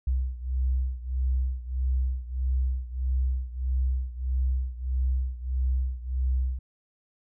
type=beating tone pair; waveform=sine; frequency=63.5 / 65.1 Hz; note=B1 / C2; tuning=+49 / -8 cents; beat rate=1.6 Hz; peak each=-26 / -29 dBFS; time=0.07-6.59 s; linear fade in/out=5 ms; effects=none